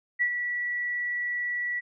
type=tone with ADSR envelope; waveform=sine; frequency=1947 Hz; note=B6; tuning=25 cents flat; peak=-20 dBFS; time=0.19-1.81 s; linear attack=27 ms; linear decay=76 ms; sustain=-7 dB; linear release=26 ms; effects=none